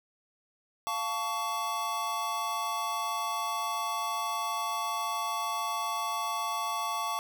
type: chord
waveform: square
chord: F augmented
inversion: none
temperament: equal with one note detuned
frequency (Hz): 698.5 / 880 / 1126.8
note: F5 / A5 / C#6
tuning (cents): 0 / 0 / +28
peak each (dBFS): -39 / -36 / -33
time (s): 0.87-7.19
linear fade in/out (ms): 0
effects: none